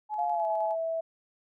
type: tone with tremolo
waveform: sine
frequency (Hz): 850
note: G#5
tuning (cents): +40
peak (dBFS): -28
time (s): 0.09-0.76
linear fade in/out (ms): 50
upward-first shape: square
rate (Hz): 9.7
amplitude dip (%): 25
type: tone with pitch glide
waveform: sine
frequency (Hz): 706 to 654.9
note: F5 to E5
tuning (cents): +19 to -11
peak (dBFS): -28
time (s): 0.18-1.01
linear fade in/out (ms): 10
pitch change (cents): -130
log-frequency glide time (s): 0.31-0.47
effects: none